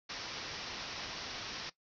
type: low-pass noise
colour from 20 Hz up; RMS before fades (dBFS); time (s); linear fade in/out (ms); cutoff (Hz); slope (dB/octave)
white; -43; 0.09-1.7; 10; 5800; 96
effects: noise-tail reverb RT60 0.1 s tail -17 dB re dry

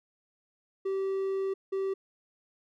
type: tone pair in turn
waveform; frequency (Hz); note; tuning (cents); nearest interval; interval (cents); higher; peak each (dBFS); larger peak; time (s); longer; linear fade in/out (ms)
triangle; 386.8 / 386.8; G4 / G4; -23 / -23; unison; 0; neither; -26; neither; 0.85-1.54 / 1.72-1.94; first; 10
effects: none

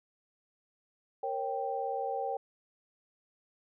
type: chord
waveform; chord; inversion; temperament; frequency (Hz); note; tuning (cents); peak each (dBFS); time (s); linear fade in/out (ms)
sine; G diminished; first; equal with one note detuned; 466.2 / 544.5 / 784; Bb4 / Db5 / G5; 0 / -31 / 0; -37 / -37 / -34; 1.23-2.37; 5
effects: none

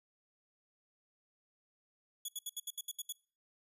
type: tone bursts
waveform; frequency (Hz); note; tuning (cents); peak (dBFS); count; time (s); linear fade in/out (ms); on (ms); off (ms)
10% pulse; 3382; G#7; +31; -30; 9; 2.25-3.125; 5; 35; 70
effects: noise-tail reverb RT60 0.4 s tail -24 dB re dry + resampled to 32000 Hz

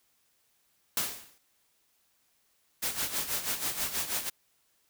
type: noise with exponential decay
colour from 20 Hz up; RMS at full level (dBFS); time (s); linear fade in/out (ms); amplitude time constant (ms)
white; -26; 0.97-1.38; 2; 88
type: noise with tremolo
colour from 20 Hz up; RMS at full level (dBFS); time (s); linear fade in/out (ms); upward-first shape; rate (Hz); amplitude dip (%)
white; -30; 2.82-4.3; 10; sine; 6.2; 70
effects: white hiss -71 dBFS RMS until 4.89 s

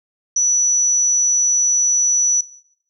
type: tone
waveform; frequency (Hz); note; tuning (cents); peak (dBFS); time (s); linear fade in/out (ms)
sine; 5920; F#8; 0; -13; 0.36-2.41; 5
effects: noise-tail reverb RT60 0.8 s tail -21 dB re dry

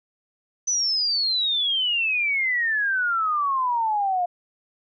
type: exponential sweep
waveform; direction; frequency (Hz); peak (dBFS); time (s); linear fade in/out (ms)
sine; down; 6080 to 698.5; -20; 0.67-4.26; 10
effects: none

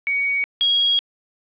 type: tone pair in turn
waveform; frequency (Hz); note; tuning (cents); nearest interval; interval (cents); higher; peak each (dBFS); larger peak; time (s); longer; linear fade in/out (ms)
sine; 2246 / 3294; C#7 / G#7; +22 / -15; perfect fifth; 663; second; -18 / -14; second; 0.07-0.44 / 0.61-0.99; second; 0
effects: resampled to 8000 Hz + 8-bit

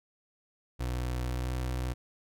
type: tone with pitch glide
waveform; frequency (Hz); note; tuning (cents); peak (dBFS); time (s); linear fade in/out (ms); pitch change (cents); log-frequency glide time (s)
30% pulse; 61.74 to 62.67; B1 to B1; 0 to +26; -28; 0.79-1.94; 20; +26; 1.28-1.49
effects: none

